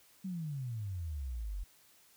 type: exponential sweep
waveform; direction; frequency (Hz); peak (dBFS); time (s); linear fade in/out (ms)
sine; down; 195.6 to 44; -36; 0.24-1.64; 10
effects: white hiss -64 dBFS RMS until 2.16 s